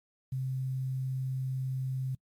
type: tone with quantisation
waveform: sine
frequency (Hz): 131.1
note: C3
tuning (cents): +4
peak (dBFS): -30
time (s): 0.32-2.15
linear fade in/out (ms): 5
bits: 10
effects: noise-tail reverb RT60 0.1 s tail -24 dB re dry + MP3 96 kbps